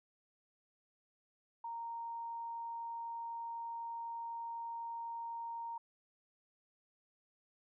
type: tone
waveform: sine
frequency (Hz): 928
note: A#5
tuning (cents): -8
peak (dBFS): -40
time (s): 1.64-5.78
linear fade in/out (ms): 5
effects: none